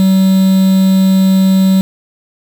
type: tone with quantisation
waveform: triangle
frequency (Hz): 190.4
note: F#3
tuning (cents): +50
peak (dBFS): -4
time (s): 0-1.81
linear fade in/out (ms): 0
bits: 4
effects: none